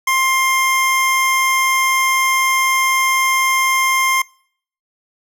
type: tone pair together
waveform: square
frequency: 1056 / 2112 Hz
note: C6 / C7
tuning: +16 / +16 cents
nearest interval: octave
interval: 1200 cents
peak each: -17 dBFS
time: 0.07-4.22 s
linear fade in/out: 5 ms
effects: noise-tail reverb RT60 0.6 s tail -25 dB re dry